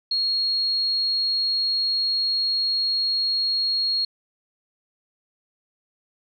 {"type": "tone", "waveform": "sine", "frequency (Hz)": 4290, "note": "C8", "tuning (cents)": 42, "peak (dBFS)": -20, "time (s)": [0.11, 4.05], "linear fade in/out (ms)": 5, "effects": []}